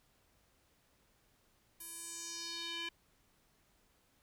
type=tone with band-pass filter sweep; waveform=square; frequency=336.9 Hz; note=E4; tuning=38 cents sharp; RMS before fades=-44 dBFS; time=1.8-2.89 s; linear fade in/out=5 ms; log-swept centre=12000 to 2700 Hz; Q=2.9; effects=pink hiss -72 dBFS RMS until 4.22 s